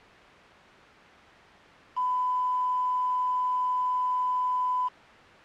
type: tone with quantisation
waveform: sine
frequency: 1002 Hz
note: B5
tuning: 25 cents sharp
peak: -24 dBFS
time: 1.96-4.89 s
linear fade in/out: 20 ms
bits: 6
effects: white hiss -49 dBFS RMS until 5.44 s + low-pass 2000 Hz 12 dB/octave